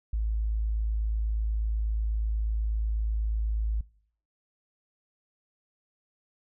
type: tone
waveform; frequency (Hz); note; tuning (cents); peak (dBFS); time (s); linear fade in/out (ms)
sine; 54.1; A1; -29; -25; 0.13-3.81; 5
effects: noise-tail reverb RT60 0.6 s tail -23 dB re dry